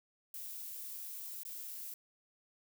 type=noise with dropouts; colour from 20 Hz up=violet; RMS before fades=-45 dBFS; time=0.34-1.94 s; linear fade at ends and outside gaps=2 ms; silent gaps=1.433-1.451 s; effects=none